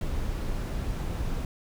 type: noise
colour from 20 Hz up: brown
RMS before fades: -30 dBFS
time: 0.01-1.45 s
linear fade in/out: 2 ms
effects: none